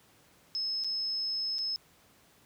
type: tone with dropouts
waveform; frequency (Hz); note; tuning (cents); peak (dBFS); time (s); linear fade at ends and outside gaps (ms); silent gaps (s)
sine; 5190; E8; -28; -30; 0.55-1.76; 0; 0.838-0.845 / 1.584-1.589
effects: pink hiss -62 dBFS RMS until 2.45 s + high-pass 80 Hz 12 dB/octave